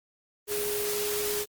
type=tone in noise; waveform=sine; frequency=415.3 Hz; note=G#4; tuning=in tune; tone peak=-30 dBFS; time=0.47-1.46 s; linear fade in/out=50 ms; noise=white; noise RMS=-32 dBFS; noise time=0.47-1.46 s; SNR=-1 dB; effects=Opus 24 kbps